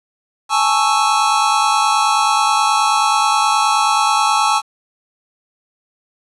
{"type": "chord", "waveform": "square", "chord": "A major seventh", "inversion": "third", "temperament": "equal", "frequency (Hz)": [830.6, 880, 1108.7, 1318.5], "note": ["G#5", "A5", "C#6", "E6"], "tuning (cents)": [0, 0, 0, 0], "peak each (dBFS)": -19, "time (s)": [0.49, 4.62], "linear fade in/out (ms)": 50, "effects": ["resampled to 24000 Hz", "7-bit"]}